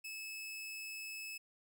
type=tone; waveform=sawtooth; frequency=2600 Hz; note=E7; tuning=24 cents flat; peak=-40 dBFS; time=0.04-1.38 s; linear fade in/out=10 ms; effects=none

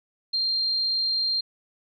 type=tone; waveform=sine; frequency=4186 Hz; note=C8; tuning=in tune; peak=-22 dBFS; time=0.33-1.41 s; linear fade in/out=10 ms; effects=none

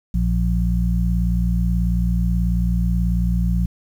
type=harmonic tone; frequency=58.4 Hz; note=A#1; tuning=4 cents sharp; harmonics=1 / 2 / 3; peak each=-18 / -25 / -21 dBFS; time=0.14-3.66 s; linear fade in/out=5 ms; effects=8-bit

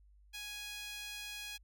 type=tone with high-pass filter; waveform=sawtooth; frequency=830.6 Hz; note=G#5; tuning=in tune; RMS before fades=-45 dBFS; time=0.33-1.58 s; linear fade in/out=20 ms; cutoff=2700 Hz; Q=1.6; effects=added 50 Hz sine -60 dBFS peak until 1.63 s

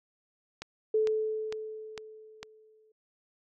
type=click train; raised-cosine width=0.2 ms; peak=-21 dBFS; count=5; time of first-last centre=0.62-2.43 s; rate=2.21 Hz
type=tone with exponential decay; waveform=sine; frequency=434.8 Hz; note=A4; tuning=21 cents flat; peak=-22 dBFS; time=0.94-2.92 s; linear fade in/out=5 ms; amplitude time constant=430 ms
effects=none

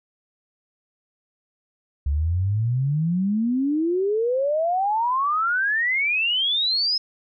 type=exponential sweep; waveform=sine; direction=up; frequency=68.3 to 5200 Hz; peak=-19 dBFS; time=2.06-6.98 s; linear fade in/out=5 ms; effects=none

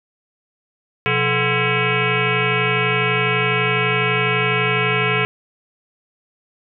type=tone with frequency modulation; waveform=sine; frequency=1342 Hz; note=E6; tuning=31 cents sharp; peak=-15 dBFS; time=1.06-5.25 s; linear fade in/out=0 ms; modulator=304 Hz; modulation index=4.6; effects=none

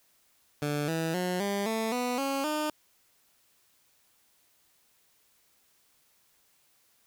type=tone with pitch steps; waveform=15% pulse; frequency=146.83 / 162.92 / 180.77 / 200.6 / 222.6 / 246.9 / 274 / 304 Hz; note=D3 / E3 / F#3 / G3 / A3 / B3 / C#4 / D#4; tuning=0 / -20 / -40 / +40 / +20 / 0 / -20 / -40 cents; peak=-22 dBFS; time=0.62-2.7 s; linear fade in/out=2 ms; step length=260 ms; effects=white hiss -67 dBFS RMS until 7.06 s

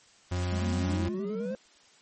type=tone; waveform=40% pulse; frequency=89.4 Hz; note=F2; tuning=41 cents sharp; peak=-27 dBFS; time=0.31-1.09 s; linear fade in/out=10 ms
type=noise; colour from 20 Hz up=white; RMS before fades=-44 dBFS; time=0.36-0.97 s; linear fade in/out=5 ms
type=exponential sweep; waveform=triangle; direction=up; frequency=202.2 to 534 Hz; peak=-31 dBFS; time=0.52-1.55 s; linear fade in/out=0 ms
type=tone with vibrato; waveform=triangle; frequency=199.6 Hz; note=G3; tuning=32 cents sharp; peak=-31 dBFS; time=0.57-1.55 s; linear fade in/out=10 ms; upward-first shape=square; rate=9.6 Hz; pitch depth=100 cents each way
effects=white hiss -59 dBFS RMS until 2.01 s + MP3 32 kbps

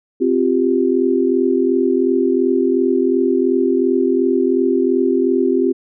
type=chord; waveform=sine; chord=C suspended fourth; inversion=none; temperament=equal; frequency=261.6 / 349.2 / 392 Hz; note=C4 / F4 / G4; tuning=0 / 0 / 0 cents; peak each=-17 dBFS; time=0.2-5.73 s; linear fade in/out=20 ms; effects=none

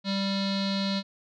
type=tone with low-pass filter; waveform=square; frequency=196 Hz; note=G3; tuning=in tune; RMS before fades=-28 dBFS; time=0.04-1.03 s; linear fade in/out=50 ms; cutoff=4100 Hz; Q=8.4; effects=none

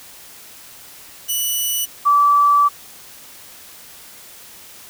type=tone pair in turn; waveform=5% pulse / sine; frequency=2960 / 1156.8 Hz; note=F#7 / D6; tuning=0 / -27 cents; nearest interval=octave + major third; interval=1627 cents; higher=first; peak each=-10 dBFS; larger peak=neither; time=1.28-1.86 / 2.05-2.69 s; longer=second; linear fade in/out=20 ms; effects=white hiss -41 dBFS RMS until 4.89 s

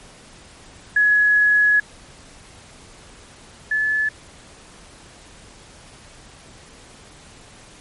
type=tone pair in turn; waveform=sine; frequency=1686 / 1727.4 Hz; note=G#6 / A6; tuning=+26 / -32 cents; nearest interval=unison; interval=42 cents; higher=second; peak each=-12 / -17 dBFS; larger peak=first; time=0.96-1.8 / 3.71-4.09 s; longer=first; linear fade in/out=5 ms; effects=pink hiss -45 dBFS RMS until 7.8 s + MP3 48 kbps

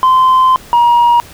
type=tone pair in turn; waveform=sine; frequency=1034 / 951.7 Hz; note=C6 / A#5; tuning=-21 / +36 cents; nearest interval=minor second; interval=143 cents; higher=first; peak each=-3 dBFS; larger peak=neither; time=0.03-0.56 / 0.73-1.2 s; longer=first; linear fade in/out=0 ms; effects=tanh soft clip ceiling -4 dBFS + pink hiss -36 dBFS RMS until 1.33 s

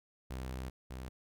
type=tone pair in turn; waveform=sawtooth; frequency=64.2 / 63.97 Hz; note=C2 / C2; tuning=-32 / -38 cents; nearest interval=unison; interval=6 cents; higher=first; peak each=-35 / -38 dBFS; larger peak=first; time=0.3-0.7 / 0.9-1.09 s; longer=first; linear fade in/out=10 ms; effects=none

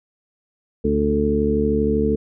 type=harmonic tone with a mistuned harmonic; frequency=72.7 Hz; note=D2; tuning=17 cents flat; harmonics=1 / 2 / 3 / 4 / 5 / 6; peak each=-25 / -29 / -21 / -25 / -29 / -20 dBFS; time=0.84-2.16 s; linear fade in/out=10 ms; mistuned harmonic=6; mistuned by=+20 cents; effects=none

